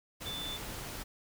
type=tone in noise; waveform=sine; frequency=3520 Hz; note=A7; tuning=in tune; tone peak=-38 dBFS; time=0.25-0.58 s; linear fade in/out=20 ms; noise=pink; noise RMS=-42 dBFS; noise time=0.2-1.04 s; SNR=+1 dB; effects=none